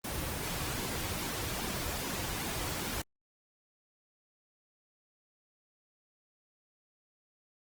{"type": "noise with flanger", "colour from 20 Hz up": "pink", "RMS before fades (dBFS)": -36, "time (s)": [0.04, 3.02], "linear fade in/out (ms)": 5, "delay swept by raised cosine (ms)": [1.5, 5], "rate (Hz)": 2.5, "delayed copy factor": -0.5, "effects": ["Opus 24 kbps"]}